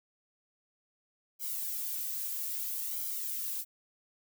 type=noise with flanger; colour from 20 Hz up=violet; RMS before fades=-36 dBFS; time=1.39-3.65 s; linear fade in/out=50 ms; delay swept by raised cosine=1.1 to 2.8 ms; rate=0.61 Hz; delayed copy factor=-0.9; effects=none